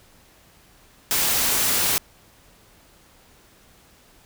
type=noise; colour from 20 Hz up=white; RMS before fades=-21 dBFS; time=1.11-1.98 s; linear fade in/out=0 ms; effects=pink hiss -54 dBFS RMS until 4.25 s